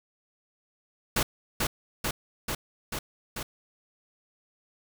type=noise with echo; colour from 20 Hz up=pink; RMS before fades=-25 dBFS; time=1.16-1.23 s; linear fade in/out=5 ms; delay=440 ms; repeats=5; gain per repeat=-2 dB; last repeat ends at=3.43 s; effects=none